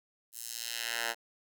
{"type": "tone with high-pass filter sweep", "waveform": "10% pulse", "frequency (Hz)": 116.54, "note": "A#2", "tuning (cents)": 0, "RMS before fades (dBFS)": -37, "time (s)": [0.32, 1.15], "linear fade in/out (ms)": 50, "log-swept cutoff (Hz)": [10000, 970], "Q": 0.96, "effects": []}